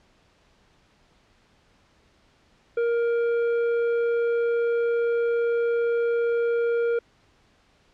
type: tone with tanh clipping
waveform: sine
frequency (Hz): 468.8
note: A#4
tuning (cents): +10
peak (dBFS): -22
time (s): 2.77-6.99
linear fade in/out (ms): 5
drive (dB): 8
effects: pink hiss -61 dBFS RMS until 7.93 s + low-pass 5000 Hz 12 dB/octave